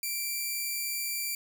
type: tone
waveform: 5% pulse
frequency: 2349 Hz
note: D7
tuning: in tune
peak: -21 dBFS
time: 0.03-1.35 s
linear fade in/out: 2 ms
effects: none